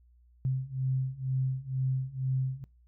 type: beating tone pair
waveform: sine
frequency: 130 / 132.1 Hz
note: C3 / C3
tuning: -11 / +17 cents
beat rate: 2.1 Hz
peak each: -32 / -30 dBFS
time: 0.45-2.64 s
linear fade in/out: 0 ms
effects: noise-tail reverb RT60 0.3 s tail -22 dB re dry + added 60 Hz sine -58 dBFS peak until 2.87 s